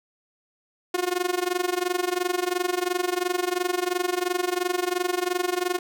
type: tone with amplitude modulation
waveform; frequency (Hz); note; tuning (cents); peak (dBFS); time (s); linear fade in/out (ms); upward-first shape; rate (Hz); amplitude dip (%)
sawtooth; 359.3; F4; +49; -16; 0.94-5.79; 5; sine; 22.9; 90
effects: none

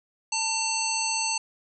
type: harmonic tone with a mistuned harmonic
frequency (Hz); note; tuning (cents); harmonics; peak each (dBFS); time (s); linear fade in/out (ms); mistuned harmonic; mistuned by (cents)
890; A5; +20; 1 / 3 / 5 / 7 / 9; -31 / -31 / -31 / -31 / -31; 0.32-1.38; 5; 3; +29
effects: none

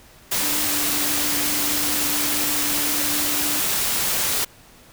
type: tone in noise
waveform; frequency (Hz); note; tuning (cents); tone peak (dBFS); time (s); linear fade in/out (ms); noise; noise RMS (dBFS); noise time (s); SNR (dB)
sine; 294.1; D4; +3; -31; 0.42-3.6; 10; white; -22; 0.31-4.45; -12
effects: pink hiss -49 dBFS RMS until 4.92 s

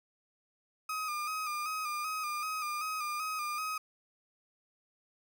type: tone with vibrato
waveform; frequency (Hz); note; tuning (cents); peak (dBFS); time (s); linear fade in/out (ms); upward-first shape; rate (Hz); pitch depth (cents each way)
35% pulse; 1234; D#6; -15; -32; 0.89-3.78; 5; square; 2.6; 42
effects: none

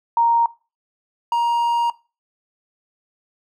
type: tone pair in turn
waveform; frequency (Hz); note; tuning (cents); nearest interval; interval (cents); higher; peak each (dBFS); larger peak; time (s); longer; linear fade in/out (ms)
sine / triangle; 932.3 / 941.5; A#5 / A#5; 0 / +17; unison; 17; second; -13 / -14; first; 0.17-0.46 / 1.32-1.9; second; 2
effects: noise-tail reverb RT60 0.3 s tail -20 dB re dry

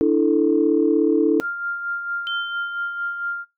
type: chord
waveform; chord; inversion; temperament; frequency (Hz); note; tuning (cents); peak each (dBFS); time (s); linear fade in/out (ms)
sine; D suspended second; none; just; 293.7 / 330.4 / 440.5; D4 / E4 / A4; 0 / +4 / +2; -18; 0.01-1.4; 0
type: tone with tremolo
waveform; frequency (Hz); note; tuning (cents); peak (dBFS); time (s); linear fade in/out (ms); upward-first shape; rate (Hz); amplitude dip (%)
sine; 1396.9; F6; 0; -22; 1.4-3.45; 50; sine; 4.4; 50
type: tone with exponential decay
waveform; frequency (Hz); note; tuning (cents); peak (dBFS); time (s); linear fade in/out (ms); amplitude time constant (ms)
sine; 3099; G7; -21; -24; 2.27-3.33; 0; 230
effects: noise-tail reverb RT60 0.2 s tail -19 dB re dry + tanh soft clip ceiling -5 dBFS

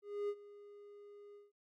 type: tone with ADSR envelope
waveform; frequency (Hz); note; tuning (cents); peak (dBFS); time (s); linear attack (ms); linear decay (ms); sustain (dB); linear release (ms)
triangle; 410; G#4; -22; -32; 0.02-1.52; 270; 56; -19; 170
effects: none

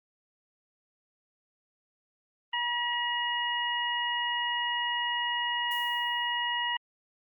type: harmonic tone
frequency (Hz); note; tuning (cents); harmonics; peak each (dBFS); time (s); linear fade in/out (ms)
960; B5; -49; 1 / 2 / 3; -32 / -32 / -32; 2.53-6.77; 5
type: noise with exponential decay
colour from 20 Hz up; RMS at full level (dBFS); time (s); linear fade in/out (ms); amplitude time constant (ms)
violet; -42; 5.71-6.54; 2; 180
effects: Opus 32 kbps

